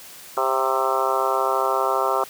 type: harmonic tone with a mistuned harmonic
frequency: 132.6 Hz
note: C3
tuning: 23 cents sharp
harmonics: 3 / 4 / 5 / 6 / 7 / 8 / 9 / 10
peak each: -27 / -27 / -27 / -27 / -27 / -27 / -27 / -27 dBFS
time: 0.37-2.24 s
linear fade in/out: 2 ms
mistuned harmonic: 6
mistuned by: -32 cents
effects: white hiss -42 dBFS RMS until 2.29 s + high-pass 80 Hz 12 dB/octave